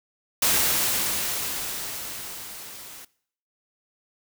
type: noise with level ramp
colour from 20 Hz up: white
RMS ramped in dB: -20 to -43 dBFS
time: 0.42-3.05 s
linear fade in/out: 5 ms
effects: noise-tail reverb RT60 0.6 s tail -21 dB re dry